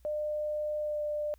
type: tone with pitch glide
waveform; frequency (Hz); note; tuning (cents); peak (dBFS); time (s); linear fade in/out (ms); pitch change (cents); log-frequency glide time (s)
sine; 602 to 596.5; D5 to D5; +43 to +27; -30; 0.05-1.34; 0; -16; 0.83-1
effects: added 60 Hz sine -57 dBFS peak until 1.38 s + white hiss -71 dBFS RMS until 1.38 s